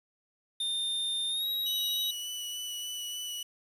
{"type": "tone with pitch glide", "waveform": "square", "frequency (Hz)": [3624, 3822], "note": ["A#7", "A#7"], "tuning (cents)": [-50, 43], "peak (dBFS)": -30, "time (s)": [0.6, 2.11], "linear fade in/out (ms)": 5, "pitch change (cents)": 93, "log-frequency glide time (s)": [1.29, 1.46]}
{"type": "tone with vibrato", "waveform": "sawtooth", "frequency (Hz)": 2960, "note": "F#7", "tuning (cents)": 0, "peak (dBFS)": -32, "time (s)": [1.66, 3.43], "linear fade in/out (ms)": 5, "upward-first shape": "sine", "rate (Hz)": 3.4, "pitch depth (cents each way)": 13}
{"effects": ["resampled to 32000 Hz", "9-bit"]}